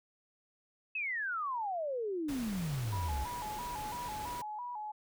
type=exponential sweep; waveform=sine; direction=down; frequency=2637 to 61.74 Hz; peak=-33 dBFS; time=0.95-3.24 s; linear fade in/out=5 ms
type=noise; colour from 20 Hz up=pink; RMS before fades=-45 dBFS; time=2.28-4.42 s; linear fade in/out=10 ms
type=tone with vibrato; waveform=sine; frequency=909 Hz; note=A#5; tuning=44 cents flat; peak=-38 dBFS; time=2.92-4.92 s; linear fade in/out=10 ms; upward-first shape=square; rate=3 Hz; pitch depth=120 cents each way
effects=none